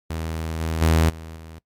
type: tone with level steps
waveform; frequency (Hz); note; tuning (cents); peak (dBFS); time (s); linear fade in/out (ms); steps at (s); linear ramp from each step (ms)
sawtooth; 80.7; E2; -36; -22 / -19 / -11 / -31 / -34; 0.1-1.59; 5; 0.6 / 0.81 / 1.09 / 1.36; 10
effects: noise-tail reverb RT60 0.1 s tail -21 dB re dry + MP3 96 kbps